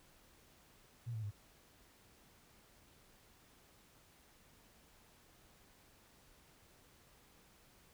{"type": "tone with pitch steps", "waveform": "sine", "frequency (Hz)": [118.1, 110.19, 102.81], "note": ["A#2", "A2", "G#2"], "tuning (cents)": [23, 3, -17], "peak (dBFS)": -39, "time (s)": [1.06, 1.312], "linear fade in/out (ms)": 20, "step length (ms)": 84, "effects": ["pink hiss -66 dBFS RMS until 7.93 s"]}